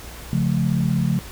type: chord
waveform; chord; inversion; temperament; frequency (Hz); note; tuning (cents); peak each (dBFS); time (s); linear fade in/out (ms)
sine; Db augmented; none; equal with one note detuned; 138.59 / 174.61 / 216; Db3 / F3 / A3; 0 / 0 / -32; -21 / -21 / -24; 0.33-1.19; 0
effects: added 60 Hz sine -39 dBFS peak until 1.31 s + pink hiss -39 dBFS RMS until 1.31 s